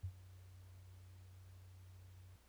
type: tone with ADSR envelope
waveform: sine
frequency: 92.5 Hz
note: F#2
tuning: in tune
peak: -38 dBFS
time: 0.03-2.36 s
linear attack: 14 ms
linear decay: 68 ms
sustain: -18 dB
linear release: 3 ms
effects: added 60 Hz sine -70 dBFS peak until 2.48 s + pink hiss -71 dBFS RMS until 2.48 s